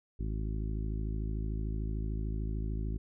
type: harmonic tone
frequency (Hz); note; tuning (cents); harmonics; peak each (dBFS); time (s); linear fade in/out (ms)
53.4; G#1; +49; 1 / 2 / 3 / 4 / 5 / 6 / 7; -33 / -39 / -43 / -45 / -47 / -49 / -50; 0.19-2.98; 10
effects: none

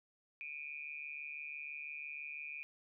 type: tone with amplitude modulation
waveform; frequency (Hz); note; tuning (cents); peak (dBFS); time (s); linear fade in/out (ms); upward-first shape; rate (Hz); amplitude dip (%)
sine; 2428; D#7; -43; -39; 0.41-2.63; 0; sine; 146; 85
effects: none

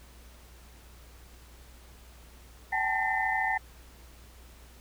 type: tone cluster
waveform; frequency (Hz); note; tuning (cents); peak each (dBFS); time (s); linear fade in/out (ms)
sine; 765 / 853 / 886 / 1813 / 2026; G5 / G#5 / A5 / A#6 / B6; -42 / +46 / +12 / -49 / +44; -32 / -33 / -36 / -30 / -33; 2.72-3.58; 10
effects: added 60 Hz sine -51 dBFS peak until 4.8 s + pink hiss -56 dBFS RMS until 4.8 s

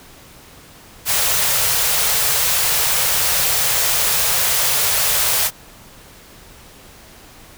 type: band-stop noise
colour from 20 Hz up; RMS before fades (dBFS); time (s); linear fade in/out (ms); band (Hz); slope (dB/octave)
white; -17; 1.05-5.51; 50; 170 to 420; 48
effects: pink hiss -43 dBFS RMS until 7.57 s

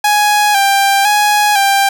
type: tone with vibrato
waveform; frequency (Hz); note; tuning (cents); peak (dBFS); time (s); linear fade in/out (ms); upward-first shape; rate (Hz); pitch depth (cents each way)
sawtooth; 812; G#5; -39; -5; 0.04-1.89; 5; square; 0.99; 45
effects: none

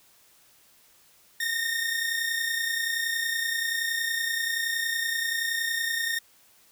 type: tone pair together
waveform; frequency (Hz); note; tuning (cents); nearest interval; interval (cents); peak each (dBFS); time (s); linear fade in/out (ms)
sawtooth; 1813.4 / 1844; A#6 / A#6; -48 / -19; unison; 29; -28 / -24; 1.4-6.19; 5
effects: white hiss -59 dBFS RMS until 6.71 s

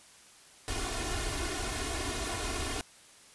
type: noise with comb filter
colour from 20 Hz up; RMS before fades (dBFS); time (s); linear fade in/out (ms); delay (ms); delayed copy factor
pink; -34; 0.68-2.81; 0; 2.8; +0.9
effects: white hiss -56 dBFS RMS until 3.34 s + resampled to 24000 Hz

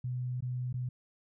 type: tone with dropouts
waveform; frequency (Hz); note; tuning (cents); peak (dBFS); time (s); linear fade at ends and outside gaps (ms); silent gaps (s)
sine; 125.2; B2; +24; -32; 0.04-0.89; 5; 0.407-0.423 / 0.728-0.74
effects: none

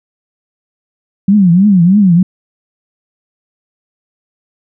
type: tone with vibrato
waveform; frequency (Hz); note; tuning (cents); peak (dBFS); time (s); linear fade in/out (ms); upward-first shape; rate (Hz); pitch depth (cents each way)
sine; 188.1; F#3; +29; -4; 1.28-2.23; 5; triangle; 3.2; 230
effects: none

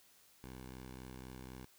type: tone with vibrato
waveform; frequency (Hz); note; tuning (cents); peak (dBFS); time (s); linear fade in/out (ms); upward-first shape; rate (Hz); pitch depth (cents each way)
10% pulse; 64; C2; -38; -40; 0.44-1.65; 0; triangle; 8.3; 17
effects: white hiss -66 dBFS RMS until 1.78 s

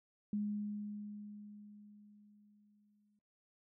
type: tone with exponential decay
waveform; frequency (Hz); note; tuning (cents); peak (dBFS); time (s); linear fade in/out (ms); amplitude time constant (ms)
sine; 207.7; G#3; 0; -33; 0.33-3.19; 2; 620
effects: noise-tail reverb RT60 0.8 s tail -24 dB re dry

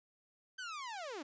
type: linear sweep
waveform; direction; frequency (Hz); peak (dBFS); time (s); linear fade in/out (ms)
sawtooth; down; 1568 to 261.6; -38; 0.58-1.23; 10
effects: resampled to 16000 Hz

